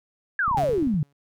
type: exponential sweep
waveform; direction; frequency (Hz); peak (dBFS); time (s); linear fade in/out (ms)
sine; down; 1694 to 136.7; -20; 0.39-1.03; 2
type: clicks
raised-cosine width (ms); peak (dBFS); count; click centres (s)
5; -23; 11; 0.48 / 0.513 / 0.547 / 0.585 / 0.636 / 0.692 / 0.733 / 0.78 / 0.826 / 0.872 / 0.942
type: tone with exponential decay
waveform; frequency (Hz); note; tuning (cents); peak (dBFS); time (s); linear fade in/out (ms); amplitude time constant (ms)
sawtooth; 141.6; C#3; +37; -22; 0.57-1.13; 5; 120
effects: none